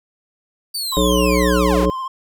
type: linear sweep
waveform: sawtooth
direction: down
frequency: 4663 to 252.6 Hz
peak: -19 dBFS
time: 0.74-1.86 s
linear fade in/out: 10 ms
type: tone with vibrato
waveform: triangle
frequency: 1046.5 Hz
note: C6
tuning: in tune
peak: -21 dBFS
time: 0.92-2.08 s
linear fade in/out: 5 ms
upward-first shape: triangle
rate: 15 Hz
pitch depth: 38 cents each way
type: harmonic tone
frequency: 61 Hz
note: B1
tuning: 21 cents flat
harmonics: 1 / 3 / 5 / 7 / 9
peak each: -20 / -20 / -20 / -20 / -20 dBFS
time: 0.97-1.9 s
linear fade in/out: 0 ms
effects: none